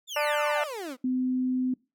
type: exponential sweep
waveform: 30% pulse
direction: down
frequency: 3682 to 236.7 Hz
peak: -31 dBFS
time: 0.07-0.97 s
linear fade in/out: 50 ms
type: harmonic tone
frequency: 296.3 Hz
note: D4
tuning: 15 cents sharp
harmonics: 2 / 3 / 4 / 5 / 6 / 7 / 8 / 9 / 10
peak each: -27 / -31 / -33 / -35 / -37 / -38 / -39 / -40 / -41 dBFS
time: 0.16-0.64 s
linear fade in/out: 5 ms
type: tone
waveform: sine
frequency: 255.1 Hz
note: C4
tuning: 44 cents flat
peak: -24 dBFS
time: 1.04-1.74 s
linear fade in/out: 5 ms
effects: noise-tail reverb RT60 0.3 s tail -24 dB re dry